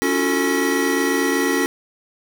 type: tone cluster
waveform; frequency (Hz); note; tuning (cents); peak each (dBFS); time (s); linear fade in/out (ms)
square; 278.7 / 335.7 / 364 / 443.3 / 1928; C#4 / E4 / F#4 / A4 / B6; +9 / +32 / -28 / +13 / -42; -22 / -29 / -24 / -25 / -25; 0.02-1.66; 0
effects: none